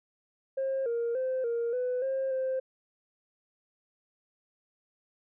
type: tone with pitch steps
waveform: sine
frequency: 535 / 468.3 / 518 / 468 / 500 / 533 / 523 Hz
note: C5 / A#4 / C5 / A#4 / B4 / C5 / C5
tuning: +38 / +8 / -17 / +7 / +21 / +32 / -1 cents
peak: -26 dBFS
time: 0.57-2.6 s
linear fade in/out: 10 ms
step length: 290 ms
effects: tanh soft clip ceiling -25 dBFS